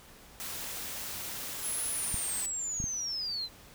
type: noise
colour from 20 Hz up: white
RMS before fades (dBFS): -39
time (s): 0.4-2.46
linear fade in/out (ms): 0
type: linear sweep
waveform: sine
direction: down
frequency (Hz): 11150 to 3950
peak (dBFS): -32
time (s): 1.61-3.49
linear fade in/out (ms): 50
type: clicks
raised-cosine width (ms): 5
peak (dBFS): -24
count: 3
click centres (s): 2.143 / 2.802 / 2.841
effects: pink hiss -54 dBFS RMS until 3.74 s